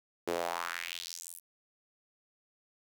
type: tone with high-pass filter sweep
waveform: sawtooth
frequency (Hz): 85.6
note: F2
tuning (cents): -34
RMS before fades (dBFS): -38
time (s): 0.27-1.4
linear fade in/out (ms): 10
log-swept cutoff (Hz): 380 to 12000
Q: 2.7
effects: 9-bit